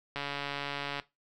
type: click train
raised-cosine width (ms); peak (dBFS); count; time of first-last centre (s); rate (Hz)
0.3; -19; 120; 0.16-0.998; 142
effects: noise-tail reverb RT60 0.2 s tail -17 dB re dry